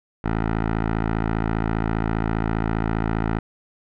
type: tone with low-pass filter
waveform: 10% pulse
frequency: 55 Hz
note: A1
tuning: in tune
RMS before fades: -23 dBFS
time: 0.24-3.39 s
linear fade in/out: 5 ms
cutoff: 1600 Hz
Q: 1.3
effects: none